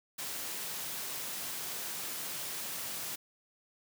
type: high-pass noise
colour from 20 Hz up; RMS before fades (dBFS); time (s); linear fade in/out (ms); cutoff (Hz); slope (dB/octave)
white; -39; 0.18-3.16; 10; 100; 96
effects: none